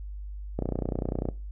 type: click train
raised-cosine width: 2 ms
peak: -15 dBFS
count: 22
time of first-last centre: 0.59-1.288 s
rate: 30.1 Hz
effects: noise-tail reverb RT60 0.3 s tail -20 dB re dry + added 50 Hz sine -35 dBFS peak until 1.51 s

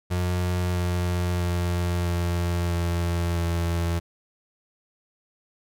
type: tone with pitch steps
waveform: 35% pulse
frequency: 89.5 / 88.57 / 87.66 / 86.75 / 85.85 / 84.97 Hz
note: F2 / F2 / F2 / F2 / F2 / F2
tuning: +43 / +25 / +7 / -11 / -29 / -47 cents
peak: -21 dBFS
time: 0.1-4 s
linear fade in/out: 20 ms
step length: 650 ms
effects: none

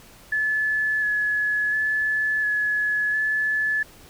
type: tone with vibrato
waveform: sine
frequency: 1713 Hz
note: A6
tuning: 47 cents flat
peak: -20 dBFS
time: 0.32-3.83 s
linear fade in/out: 5 ms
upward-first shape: square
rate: 0.71 Hz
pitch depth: 14 cents each way
effects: pink hiss -49 dBFS RMS until 4.09 s

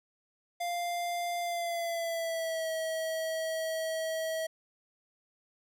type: tone with pitch glide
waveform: square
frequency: 697 to 642.9 Hz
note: F5 to E5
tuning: -4 to -43 cents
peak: -32 dBFS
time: 0.6-4.47 s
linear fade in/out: 10 ms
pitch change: -139 cents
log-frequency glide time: 1.4-2.71 s
effects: none

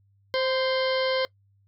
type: harmonic tone with a mistuned harmonic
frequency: 523.3 Hz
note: C5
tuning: in tune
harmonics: 1 / 2 / 3 / 4 / 6 / 7 / 8 / 9 / 10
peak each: -24 / -33 / -35 / -33 / -33 / -45 / -35 / -40 / -43 dBFS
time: 0.34-1.25 s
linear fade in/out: 0 ms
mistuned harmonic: 2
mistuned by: -26 cents
effects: noise-tail reverb RT60 0.1 s tail -22 dB re dry + added 99 Hz sine -60 dBFS peak until 1.67 s

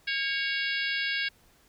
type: harmonic tone with a mistuned harmonic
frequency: 557 Hz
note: C#5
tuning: 8 cents sharp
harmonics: 3 / 4 / 5 / 6 / 7 / 8 / 9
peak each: -31 / -33 / -35 / -37 / -38 / -39 / -40 dBFS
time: 0.07-1.29 s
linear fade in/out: 10 ms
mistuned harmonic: 3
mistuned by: -47 cents
effects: pink hiss -62 dBFS RMS until 1.68 s

